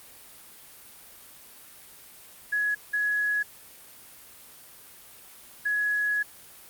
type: tone bursts at uneven times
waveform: sine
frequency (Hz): 1680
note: G#6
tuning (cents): +19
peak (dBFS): -23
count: 3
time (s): 2.52-2.75 / 2.93-3.43 / 5.65-6.23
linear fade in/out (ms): 10
effects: white hiss -49 dBFS RMS until 6.69 s + Opus 32 kbps